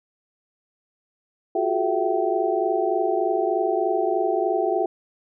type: tone cluster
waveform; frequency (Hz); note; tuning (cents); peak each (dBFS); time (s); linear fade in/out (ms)
sine; 351.7 / 375 / 425.4 / 667 / 768; F4 / F#4 / G#4 / E5 / G5; +12 / +23 / +42 / +20 / -36; -26; 1.55-4.86; 5
effects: none